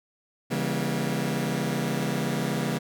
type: chord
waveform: sawtooth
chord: C# diminished seventh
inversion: none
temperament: just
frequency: 138.59 / 166.31 / 199.57 / 239.5 Hz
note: C#3 / E3 / G3 / Bb3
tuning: 0 / +16 / +31 / +47 cents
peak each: -27 dBFS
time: 0.5-2.79 s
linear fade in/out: 20 ms
effects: none